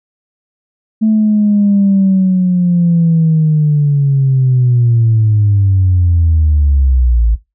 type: linear sweep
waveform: sine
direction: down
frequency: 220 to 53.5 Hz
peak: -6 dBFS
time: 1.01-7.36 s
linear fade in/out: 20 ms
effects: noise-tail reverb RT60 0.2 s tail -19 dB re dry + tanh soft clip ceiling -3 dBFS